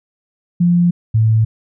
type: tone pair in turn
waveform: sine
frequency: 174.4 / 110.73 Hz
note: F3 / A2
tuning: -2 / +11 cents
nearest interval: minor sixth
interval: 787 cents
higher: first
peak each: -9 dBFS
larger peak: neither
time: 0.6-0.91 / 1.14-1.45 s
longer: neither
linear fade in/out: 10 ms
effects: none